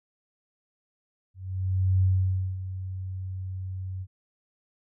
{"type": "tone with ADSR envelope", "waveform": "sine", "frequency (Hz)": 93.7, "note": "F#2", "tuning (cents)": 22, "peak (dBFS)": -18, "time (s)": [1.34, 4.07], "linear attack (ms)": 680, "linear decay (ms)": 550, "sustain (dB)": -13, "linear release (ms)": 54, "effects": []}